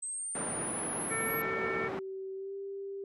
sine linear sweep, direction up, 8160 to 11610 Hz, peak -35 dBFS, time 0.02-1.42 s, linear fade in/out 10 ms
pink band-pass noise, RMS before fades -39 dBFS, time 0.35-1.99 s, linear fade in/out 0 ms, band 180 to 1500 Hz, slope 12 dB/octave
harmonic tone, 448.7 Hz, A4, 34 cents sharp, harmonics 1 / 3 / 4 / 5, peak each -38 / -38 / -38 / -38 dBFS, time 1.1-1.89 s, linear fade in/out 20 ms
sine tone with pitch glide, 383.6 to 394.2 Hz, G4 to G4, -37 to +10 cents, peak -37 dBFS, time 1.44-3.04 s, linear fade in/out 2 ms, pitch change +47 cents, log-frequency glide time 2.34-2.54 s
effects none

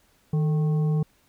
harmonic tone with a mistuned harmonic, 155.56 Hz, D#3, in tune, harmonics 1 / 3 / 5 / 7, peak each -20 / -34 / -43 / -48 dBFS, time 0.33-1.03 s, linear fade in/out 5 ms, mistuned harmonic 3, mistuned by -95 cents, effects pink hiss -63 dBFS RMS until 1.28 s

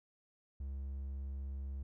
triangle tone, 68.1 Hz, C#2, 30 cents flat, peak -37 dBFS, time 0.6-1.83 s, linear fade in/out 5 ms, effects none

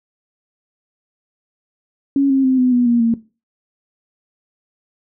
sine tone with pitch steps, 277.2 / 268.7 / 260.4 / 252.4 / 244.7 / 237.2 / 229.9 Hz, C#4 / C4 / C4 / B3 / B3 / A#3 / A#3, 0 / +46 / -8 / +38 / -16 / +30 / -24 cents, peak -11 dBFS, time 2.16-3.14 s, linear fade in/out 2 ms, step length 140 ms, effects noise-tail reverb RT60 0.3 s tail -18 dB re dry

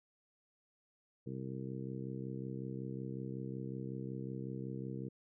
harmonic tone, 65.41 Hz, C2, in tune, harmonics 2 / 3 / 4 / 5 / 6 / 7, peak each -43 / -45 / -49 / -48 / -51 / -50 dBFS, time 1.26-5.09 s, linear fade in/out 10 ms, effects none

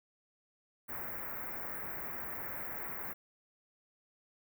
white band-stop noise, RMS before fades -41 dBFS, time 0.88-3.14 s, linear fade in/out 20 ms, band 2100 to 15000 Hz, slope 48 dB/octave, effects none

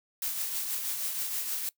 blue noise with tremolo, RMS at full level -31 dBFS, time 0.22-1.69 s, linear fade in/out 2 ms, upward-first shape triangle, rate 6.3 Hz, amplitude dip 45%, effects noise-tail reverb RT60 0.1 s tail -21 dB re dry

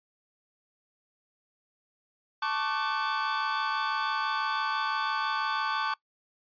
45% pulse chord, D major seventh, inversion second, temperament equal with one note detuned, 880 / 1108.7 / 1174.7 / 1515.4 Hz, A5 / C#6 / D6 / F#6, 0 / 0 / 0 / +41 cents, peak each -33 dBFS, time 2.42-5.94 s, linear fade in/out 5 ms, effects noise-tail reverb RT60 0.1 s tail -22 dB re dry + resampled to 11025 Hz

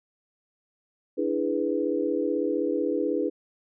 sine chord, E dominant seventh, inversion third, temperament equal, 293.7 / 329.6 / 415.3 / 493.9 Hz, D4 / E4 / G#4 / B4, 0 / 0 / 0 / 0 cents, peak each -29 dBFS, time 1.17-3.3 s, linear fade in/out 20 ms, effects none

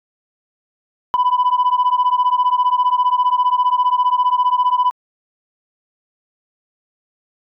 sine beating tone pair, 987.8 / 1002.8 Hz, B5 / B5, 0 / +26 cents, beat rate 15 Hz, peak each -14 dBFS, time 1.14-4.91 s, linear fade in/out 0 ms, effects tanh soft clip ceiling -9 dBFS

